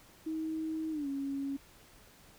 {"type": "tone with pitch glide", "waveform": "sine", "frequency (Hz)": [317.4, 276.3], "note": ["D#4", "C#4"], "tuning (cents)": [35, -6], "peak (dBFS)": -33, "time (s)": [0.26, 1.57], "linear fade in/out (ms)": 10, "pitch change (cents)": -241, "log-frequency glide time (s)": [0.91, 1.08], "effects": ["pink hiss -59 dBFS RMS until 2.38 s"]}